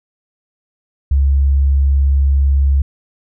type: tone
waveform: sine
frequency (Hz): 69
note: C#2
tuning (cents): -7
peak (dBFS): -9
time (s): 1.11-2.82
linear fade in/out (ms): 5
effects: none